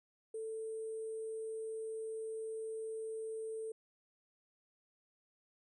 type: tone with sample-and-hold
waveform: sine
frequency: 442.6 Hz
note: A4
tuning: 10 cents sharp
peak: -39 dBFS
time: 0.34-3.72 s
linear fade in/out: 5 ms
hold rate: 8820 Hz
effects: resampled to 32000 Hz